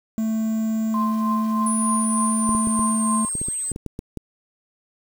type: tone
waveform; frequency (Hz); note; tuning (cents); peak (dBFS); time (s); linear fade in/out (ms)
triangle; 220.7; A3; +5; -18; 0.18-3.25; 0
type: tone with tremolo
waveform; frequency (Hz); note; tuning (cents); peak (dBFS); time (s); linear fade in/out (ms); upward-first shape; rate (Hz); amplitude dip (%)
sine; 1046.5; C6; 0; -21; 0.94-3.29; 2; triangle; 3.3; 75
type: linear sweep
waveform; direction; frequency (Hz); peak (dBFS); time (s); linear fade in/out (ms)
sine; down; 9780 to 8150; -24; 1.66-3.72; 5
type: clicks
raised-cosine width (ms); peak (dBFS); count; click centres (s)
3; -17; 12; 2.492 / 2.55 / 2.672 / 2.793 / 3.353 / 3.415 / 3.485 / 3.717 / 3.761 / 3.863 / 3.991 / 4.173
effects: 7-bit